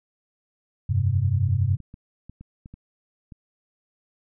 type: chord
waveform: sine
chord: F suspended second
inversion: none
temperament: just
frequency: 87.31 / 98.22 / 130.96 Hz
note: F2 / G2 / C3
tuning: 0 / +4 / +2 cents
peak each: -27 / -21 / -24 dBFS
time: 0.89-1.77 s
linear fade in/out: 10 ms
type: clicks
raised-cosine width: 5 ms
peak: -29 dBFS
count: 9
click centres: 1.488 / 1.736 / 1.803 / 1.941 / 2.296 / 2.41 / 2.659 / 2.74 / 3.322 s
effects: none